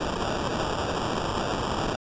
white noise with sample-and-hold, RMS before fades -28 dBFS, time 0-1.96 s, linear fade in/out 10 ms, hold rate 2100 Hz, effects resampled to 16000 Hz

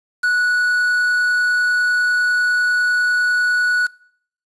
triangle tone with quantisation, 1471 Hz, F#6, 11 cents flat, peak -12 dBFS, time 0.23-3.87 s, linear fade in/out 10 ms, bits 5, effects noise-tail reverb RT60 0.6 s tail -23 dB re dry + resampled to 22050 Hz

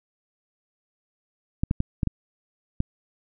clicks, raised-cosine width 5 ms, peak -10 dBFS, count 6, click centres 1.635 / 1.711 / 1.804 / 2.032 / 2.073 / 2.804 s, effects none

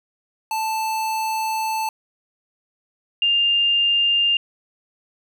square / sine tone pair in turn, 880 / 2803 Hz, A5 / F7, 0 / +6 cents, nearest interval octave + minor sixth, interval 2006 cents, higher second, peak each -22 / -15 dBFS, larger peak second, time 0.51-1.89 / 3.22-4.37 s, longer first, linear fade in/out 2 ms, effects none

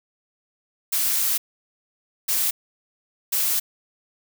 blue noise bursts at uneven times, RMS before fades -22 dBFS, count 3, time 0.92-1.38 / 2.28-2.51 / 3.32-3.6 s, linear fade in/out 10 ms, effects none

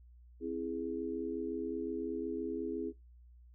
sine chord, C augmented, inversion none, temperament equal, 261.6 / 329.6 / 415.3 Hz, C4 / E4 / G#4, 0 / 0 / 0 cents, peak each -40 / -39 / -39 dBFS, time 0.4-2.93 s, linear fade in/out 50 ms, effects noise-tail reverb RT60 0.2 s tail -22 dB re dry + added 60 Hz sine -55 dBFS peak until 3.54 s

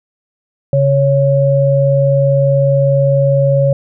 sine tone pair together, 138.6 / 554.4 Hz, C#3 / C#5, 0 / 0 cents, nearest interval 2 octaves, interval 2400 cents, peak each -11 dBFS, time 0.73-3.73 s, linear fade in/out 2 ms, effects none

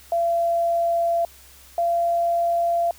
sine tone pair in turn, 680 / 684.3 Hz, F5 / F5, -46 / -35 cents, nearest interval unison, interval 11 cents, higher second, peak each -18 dBFS, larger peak neither, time 0.12-1.25 / 1.78-2.91 s, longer neither, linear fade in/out 2 ms, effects added 66 Hz sine -52 dBFS peak until 2.98 s + white hiss -49 dBFS RMS until 2.98 s

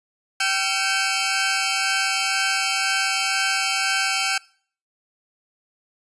20% pulse tone cluster, 776 / 1360 / 1550 / 2247 / 2573 Hz, G5 / F6 / G6 / C#7 / E7, -18 / -46 / -20 / +23 / -43 cents, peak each -22 dBFS, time 0.4-4.38 s, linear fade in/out 5 ms, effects noise-tail reverb RT60 0.5 s tail -23 dB re dry + resampled to 24000 Hz

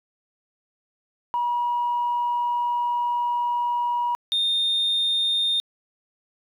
sine tone pair in turn, 962 / 3649 Hz, B5 / A#7, -46 / -38 cents, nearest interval octave + major seventh, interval 2308 cents, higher second, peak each -20 / -18 dBFS, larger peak second, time 1.34-4.15 / 4.32-5.6 s, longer first, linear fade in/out 0 ms, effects tanh soft clip ceiling -17 dBFS + 10-bit

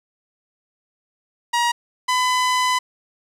sawtooth tone pair in turn, 951 / 1005.3 Hz, A#5 / B5, +34 / +30 cents, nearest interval minor second, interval 96 cents, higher second, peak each -13 dBFS, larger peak neither, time 1.53-1.72 / 2.08-2.79 s, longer second, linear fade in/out 10 ms, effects low-pass 9000 Hz 12 dB/octave + 9-bit

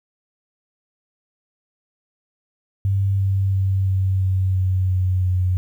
sine tone with pitch steps, 98 / 97.04 / 96.09 / 95.16 / 94.23 / 93.3 / 92.39 / 91.49 Hz, G2 / G2 / G2 / F#2 / F#2 / F#2 / F#2 / F#2, 0 / -17 / -34 / +49 / +32 / +15 / -2 / -19 cents, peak -16 dBFS, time 2.85-5.57 s, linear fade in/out 0 ms, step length 340 ms, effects 9-bit

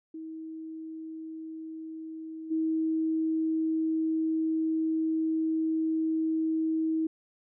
sine tone with level steps, 319.6 Hz, D#4, 47 cents sharp, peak -37 / -25 dBFS, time 0.14-7.07 s, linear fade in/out 5 ms, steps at 2.5 s, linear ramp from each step 20 ms, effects none

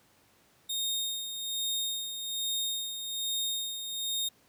sawtooth tone with tremolo, 3700 Hz, A#7, 14 cents flat, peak -26 dBFS, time 0.69-4.29 s, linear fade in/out 10 ms, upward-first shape sine, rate 1.2 Hz, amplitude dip 55%, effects pink hiss -64 dBFS RMS until 4.48 s + high-pass 100 Hz 12 dB/octave

